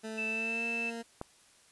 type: tone with pitch glide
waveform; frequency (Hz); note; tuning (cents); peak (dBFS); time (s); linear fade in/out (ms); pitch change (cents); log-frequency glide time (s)
20% pulse; 220 to 231.3; A3 to A#3; 0 to -13; -33; 0.03-1.03; 20; +87; 0.27-0.65
type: tone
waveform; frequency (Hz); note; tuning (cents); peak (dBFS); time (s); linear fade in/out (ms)
sine; 2639; E7; +1; -32; 0.17-0.91; 20
type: click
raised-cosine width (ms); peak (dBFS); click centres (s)
1; -23; 1.214
effects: white hiss -62 dBFS RMS until 1.71 s + resampled to 24000 Hz